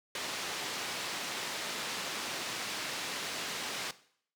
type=band-pass noise; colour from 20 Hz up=white; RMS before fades=-38 dBFS; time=0.15-3.91 s; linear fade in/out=2 ms; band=160 to 4800 Hz; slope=12 dB/octave; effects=noise-tail reverb RT60 0.6 s tail -17 dB re dry